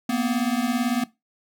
square beating tone pair, 233.1 / 251.1 Hz, A#3 / B3, 0 / +29 cents, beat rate 18 Hz, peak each -25 dBFS, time 0.09-1.04 s, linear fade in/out 5 ms, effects noise-tail reverb RT60 0.2 s tail -18 dB re dry

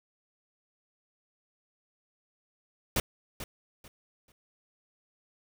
pink noise with echo, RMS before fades -27 dBFS, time 2.96-3 s, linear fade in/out 2 ms, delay 440 ms, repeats 3, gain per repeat -12 dB, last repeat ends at 4.32 s, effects none

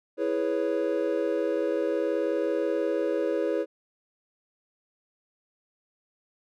triangle chord, C# minor seventh, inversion first, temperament equal, 329.6 / 415.3 / 493.9 / 554.4 Hz, E4 / G#4 / B4 / C#5, 0 / 0 / 0 / 0 cents, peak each -28 dBFS, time 0.17-3.66 s, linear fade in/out 50 ms, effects none

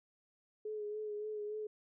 sine tone with vibrato, 423 Hz, G#4, 32 cents sharp, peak -38 dBFS, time 0.65-1.67 s, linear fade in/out 5 ms, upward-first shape sine, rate 3.5 Hz, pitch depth 30 cents each way, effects none

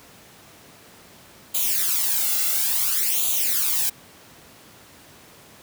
blue noise with flanger, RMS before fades -22 dBFS, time 1.54-3.9 s, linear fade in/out 10 ms, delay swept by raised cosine 0.28 to 1.48 ms, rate 0.58 Hz, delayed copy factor +0.85, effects pink hiss -48 dBFS RMS until 5.62 s + high-pass 100 Hz 12 dB/octave

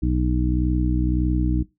harmonic tone, 61.74 Hz, B1, in tune, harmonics 1 / 2 / 3 / 4 / 5, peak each -21 / -26 / -27 / -31 / -25 dBFS, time 0.02-1.63 s, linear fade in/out 10 ms, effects noise-tail reverb RT60 0.2 s tail -19 dB re dry

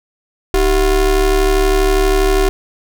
square ring-modulated tone, 174.8 Hz, F3, 2 cents sharp, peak -8 dBFS, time 0.54-2.49 s, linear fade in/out 0 ms, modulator 211 Hz, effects none

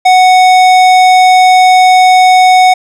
sine tone with tanh clipping, 740 Hz, F#5, in tune, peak -4 dBFS, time 0.05-2.74 s, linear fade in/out 10 ms, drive 17 dB, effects none

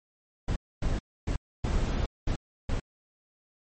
brown noise bursts at uneven times, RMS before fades -27 dBFS, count 6, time 0.48-0.56 / 0.82-0.99 / 1.27-1.36 / 1.64-2.06 / 2.27-2.36 / 2.69-2.8 s, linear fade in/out 5 ms, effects MP3 32 kbps

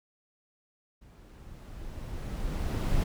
brown noise with level ramp, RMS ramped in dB -52 to -26 dBFS, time 1.01-3.04 s, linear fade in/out 10 ms, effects none

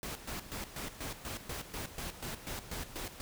pink noise with tremolo, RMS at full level -40 dBFS, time 0.03-3.21 s, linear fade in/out 0 ms, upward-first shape square, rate 4.1 Hz, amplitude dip 70%, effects none

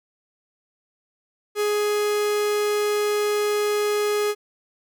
45% pulse tone, 416.9 Hz, G#4, 7 cents sharp, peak -20 dBFS, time 1.55-4.35 s, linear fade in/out 50 ms, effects none

